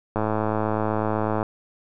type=click train; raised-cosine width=1 ms; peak=-10 dBFS; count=138; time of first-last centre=0.16-1.429 s; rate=108 Hz; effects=none